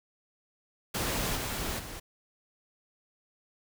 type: noise with level steps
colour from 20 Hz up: pink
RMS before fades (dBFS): -31 / -34 / -42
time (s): 0.94-2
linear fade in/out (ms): 10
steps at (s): 1.35 / 1.78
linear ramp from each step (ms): 20
effects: none